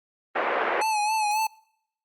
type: band-pass noise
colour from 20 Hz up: pink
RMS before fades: -25 dBFS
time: 0.35-0.82 s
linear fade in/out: 10 ms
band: 420 to 2200 Hz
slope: 24 dB/octave
type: tone with vibrato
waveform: square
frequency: 856 Hz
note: A5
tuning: 48 cents flat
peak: -23 dBFS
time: 0.81-1.47 s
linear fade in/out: 5 ms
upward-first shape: sine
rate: 3.7 Hz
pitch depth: 55 cents each way
effects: noise-tail reverb RT60 0.7 s tail -25 dB re dry + Opus 32 kbps